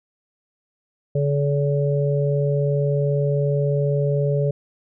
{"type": "harmonic tone", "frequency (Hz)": 142.7, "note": "D3", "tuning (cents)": -49, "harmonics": [1, 3, 4], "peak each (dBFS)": [-19, -24, -25], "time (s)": [1.15, 4.51], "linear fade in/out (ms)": 5, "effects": []}